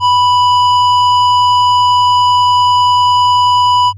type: tone with hard clipping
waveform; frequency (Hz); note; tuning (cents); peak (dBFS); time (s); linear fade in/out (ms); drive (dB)
triangle; 987.8; B5; 0; -8; 0-3.93; 50; 13
effects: added 98 Hz sine -28 dBFS peak until 3.97 s + MP3 48 kbps